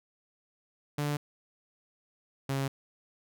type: tone pair in turn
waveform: sawtooth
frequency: 146.5 / 136.37 Hz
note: D3 / C#3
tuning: -4 / -28 cents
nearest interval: minor second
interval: 124 cents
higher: first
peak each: -25 dBFS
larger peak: neither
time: 0.98-1.17 / 2.49-2.68 s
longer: neither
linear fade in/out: 5 ms
effects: none